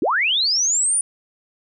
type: linear sweep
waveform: sine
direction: up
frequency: 236.8 to 9660 Hz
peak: -16 dBFS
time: 0.02-1.01 s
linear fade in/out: 2 ms
effects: none